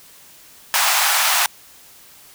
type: high-pass noise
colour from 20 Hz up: pink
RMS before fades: -17 dBFS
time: 0.74-1.46 s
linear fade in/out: 0 ms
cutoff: 710 Hz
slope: 48 dB/octave
effects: white hiss -46 dBFS RMS until 2.34 s